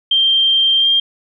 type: tone with pitch glide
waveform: sine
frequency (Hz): 3165 to 3198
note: G7 to G7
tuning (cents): +16 to +34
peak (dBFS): -10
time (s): 0.11-1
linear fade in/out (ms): 5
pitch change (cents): +18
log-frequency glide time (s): 0.78-0.88
effects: none